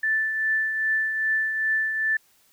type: tone with tremolo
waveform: sine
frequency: 1760 Hz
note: A6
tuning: in tune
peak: -19 dBFS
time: 0.03-2.17 s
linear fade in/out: 5 ms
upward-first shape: triangle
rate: 2.5 Hz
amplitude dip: 50%
effects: white hiss -61 dBFS RMS until 2.52 s